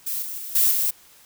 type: noise with level steps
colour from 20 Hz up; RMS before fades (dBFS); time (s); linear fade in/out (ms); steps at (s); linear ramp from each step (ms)
violet; -27 / -32 / -34 / -18 / -22; 0.06-0.91; 10; 0.22 / 0.38 / 0.55 / 0.71; 5
effects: white hiss -52 dBFS RMS until 1.25 s